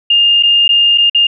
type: tone with dropouts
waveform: sine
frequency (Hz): 2819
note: F7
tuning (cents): +16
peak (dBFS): -6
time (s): 0.1-1.27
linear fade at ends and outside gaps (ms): 5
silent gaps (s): 0.427-0.433 / 0.68-0.69 / 0.977-0.981 / 1.098-1.147
effects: none